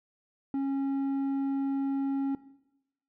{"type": "tone with low-pass filter", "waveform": "square", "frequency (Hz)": 273.9, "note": "C#4", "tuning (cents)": -21, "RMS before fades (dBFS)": -30, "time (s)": [0.54, 2.35], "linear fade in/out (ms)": 2, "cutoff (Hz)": 630, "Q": 0.54, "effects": ["noise-tail reverb RT60 0.9 s tail -17 dB re dry"]}